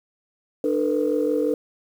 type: tone cluster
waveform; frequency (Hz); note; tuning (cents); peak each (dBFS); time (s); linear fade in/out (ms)
sine; 299.3 / 447.2 / 493; D4 / A4 / B4; +33 / +28 / -3; -23; 0.64-1.54; 2
effects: tanh soft clip ceiling -11 dBFS + 8-bit